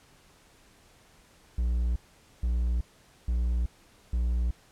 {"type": "tone bursts", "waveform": "triangle", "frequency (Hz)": 59.6, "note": "A#1", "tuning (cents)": 39, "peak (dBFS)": -22, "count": 4, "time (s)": [1.58, 4.51], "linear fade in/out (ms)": 5, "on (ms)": 380, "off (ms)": 470, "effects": ["pink hiss -59 dBFS RMS until 4.71 s", "low-pass 11000 Hz 12 dB/octave"]}